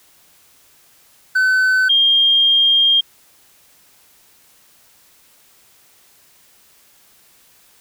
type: tone pair in turn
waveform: triangle / sine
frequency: 1517 / 3214 Hz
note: F#6 / G7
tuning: +43 / +43 cents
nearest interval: octave + minor second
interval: 1300 cents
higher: second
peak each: -10 dBFS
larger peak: neither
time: 1.35-1.89 / 1.89-3.01 s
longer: second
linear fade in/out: 10 ms
effects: white hiss -52 dBFS RMS until 7.8 s